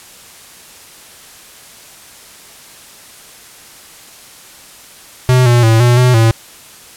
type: tone with pitch steps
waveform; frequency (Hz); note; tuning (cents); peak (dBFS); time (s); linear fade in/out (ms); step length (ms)
square; 127 / 120.6 / 112.6 / 121.5 / 125.6 / 113.2; B2 / B2 / A2 / B2 / B2 / A2; +49 / -41 / +40 / -28 / +30 / +50; -7; 5.29-6.31; 0; 170
effects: white hiss -38 dBFS RMS until 6.96 s + low-pass 12000 Hz 12 dB/octave